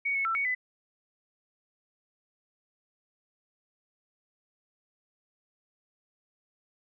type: tone with pitch steps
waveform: sine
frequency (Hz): 2237 / 2201 / 1338 / 2231 / 2006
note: C#7 / C#7 / E6 / C#7 / B6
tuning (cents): +15 / -13 / +25 / +11 / +26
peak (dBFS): -26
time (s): 0.05-0.55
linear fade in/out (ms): 10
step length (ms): 100
effects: none